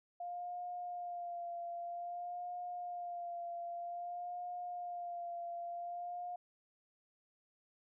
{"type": "tone with vibrato", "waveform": "sine", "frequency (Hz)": 701, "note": "F5", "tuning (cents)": 6, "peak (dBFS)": -40, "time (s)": [0.2, 6.36], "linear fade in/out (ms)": 5, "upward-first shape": "sine", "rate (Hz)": 0.52, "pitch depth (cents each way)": 28, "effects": []}